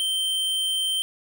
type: tone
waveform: square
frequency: 3121 Hz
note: G7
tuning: 8 cents flat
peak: -23 dBFS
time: 0-1.02 s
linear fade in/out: 0 ms
effects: none